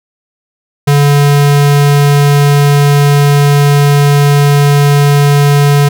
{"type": "tone", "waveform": "square", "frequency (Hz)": 143.6, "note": "D3", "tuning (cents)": -39, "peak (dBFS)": -5, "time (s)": [0.87, 5.89], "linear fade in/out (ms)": 10, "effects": []}